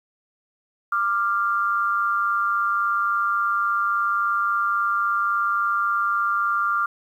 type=tone pair together; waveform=sine; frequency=1186 / 1389.6 Hz; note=D6 / F6; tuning=+17 / -9 cents; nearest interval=minor third; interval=274 cents; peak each=-22 dBFS; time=0.92-6.86 s; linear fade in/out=5 ms; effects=9-bit